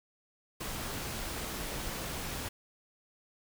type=noise; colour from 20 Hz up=pink; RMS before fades=-38 dBFS; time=0.6-2.49 s; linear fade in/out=10 ms; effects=none